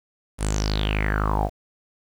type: tone with low-pass filter sweep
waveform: sawtooth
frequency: 51.91 Hz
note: G#1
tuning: in tune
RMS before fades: -23 dBFS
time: 0.38-1.5 s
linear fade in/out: 50 ms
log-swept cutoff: 10000 to 660 Hz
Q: 7.9
effects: 8-bit